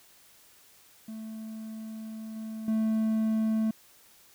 triangle tone with level steps, 220 Hz, A3, in tune, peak -35 / -33 / -22 dBFS, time 1.08-3.71 s, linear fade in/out 5 ms, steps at 2.36 / 2.68 s, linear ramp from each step 2 ms, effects white hiss -58 dBFS RMS until 4.34 s

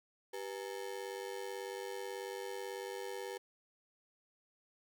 35% pulse ring-modulated tone, 438.9 Hz, A4, 4 cents flat, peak -36 dBFS, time 0.33-3.38 s, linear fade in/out 10 ms, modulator 49.1 Hz, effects none

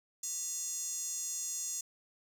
square tone with high-pass filter, 392 Hz, G4, in tune, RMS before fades -38 dBFS, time 0.23-1.81 s, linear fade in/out 5 ms, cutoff 6800 Hz, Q 7, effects none

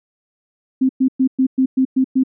sine tone bursts, 261.6 Hz, C4, in tune, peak -11 dBFS, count 8, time 0.81-2.236 s, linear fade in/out 10 ms, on 82 ms, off 110 ms, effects none

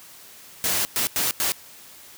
white noise bursts at uneven times, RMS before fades -23 dBFS, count 4, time 0.64-0.85 / 0.96-1.07 / 1.16-1.31 / 1.4-1.52 s, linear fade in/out 0 ms, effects white hiss -46 dBFS RMS until 2.17 s + high-pass 60 Hz 12 dB/octave

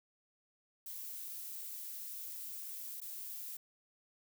violet noise with dropouts, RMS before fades -45 dBFS, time 0.86-3.57 s, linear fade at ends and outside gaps 5 ms, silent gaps 3.004-3.015 s, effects none

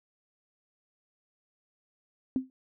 sine tone with exponential decay, 260.1 Hz, C4, 10 cents flat, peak -21 dBFS, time 2.36-2.5 s, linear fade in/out 1 ms, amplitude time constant 29 ms, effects none

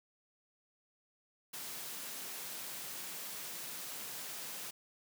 white high-pass noise, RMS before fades -44 dBFS, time 1.53-4.71 s, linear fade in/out 10 ms, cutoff 120 Hz, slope 96 dB/octave, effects none

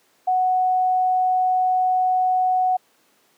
sine tone, 740 Hz, F#5, in tune, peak -16 dBFS, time 0.27-2.77 s, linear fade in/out 10 ms, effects pink hiss -60 dBFS RMS until 3.37 s + high-pass 300 Hz 12 dB/octave

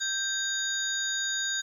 sine tone cluster, 1574 / 3713 / 4783 / 6780 Hz, G6 / A#7 / D8 / G#8, +7 / -8 / +31 / +35 cents, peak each -31 / -32 / -40 / -32 dBFS, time 0-1.62 s, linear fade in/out 20 ms, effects tanh soft clip ceiling -17 dBFS + 10-bit

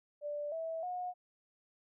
sine tone with pitch steps, 587.3 / 651.7 / 723.1 Hz, D5 / E5 / F#5, 0 / -20 / -40 cents, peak -36 dBFS, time 0.21-1.14 s, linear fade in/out 50 ms, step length 310 ms, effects none

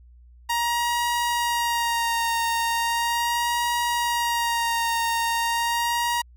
sawtooth tone with vibrato, 939 Hz, A#5, 12 cents sharp, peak -18 dBFS, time 0.49-6.22 s, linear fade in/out 10 ms, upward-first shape sine, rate 0.38 Hz, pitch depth 26 cents each way, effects added 60 Hz sine -47 dBFS peak until 6.36 s

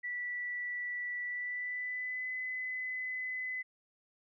sine tone with pitch glide, 1960 to 2017 Hz, B6 to B6, -14 to +36 cents, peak -35 dBFS, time 0.03-3.63 s, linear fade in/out 20 ms, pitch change +50 cents, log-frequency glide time 1.24-2.31 s, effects none

